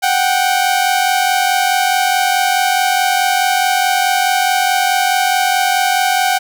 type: tone pair together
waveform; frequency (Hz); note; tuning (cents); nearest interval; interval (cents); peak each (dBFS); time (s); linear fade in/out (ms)
sawtooth; 735.3 / 780; F#5 / G5; -11 / -9; minor second; 102; -11; 0.02-6.39; 20
effects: none